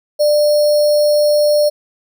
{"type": "tone with sample-and-hold", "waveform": "sine", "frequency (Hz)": 594, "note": "D5", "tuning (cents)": 20, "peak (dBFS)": -9, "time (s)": [0.19, 1.7], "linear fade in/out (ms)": 20, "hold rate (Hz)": 4900, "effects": []}